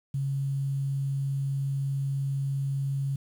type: tone with quantisation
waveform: sine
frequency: 137.6 Hz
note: C#3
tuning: 12 cents flat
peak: -26 dBFS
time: 0.14-3.16 s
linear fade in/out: 5 ms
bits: 9
effects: none